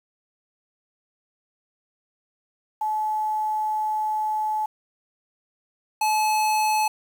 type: tone pair in turn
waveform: sine / square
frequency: 860 / 860 Hz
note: A5 / A5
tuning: -40 / -40 cents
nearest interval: unison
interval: 0 cents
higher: neither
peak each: -22 / -20 dBFS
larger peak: second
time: 2.81-4.66 / 6.01-6.88 s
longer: first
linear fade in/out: 5 ms
effects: 8-bit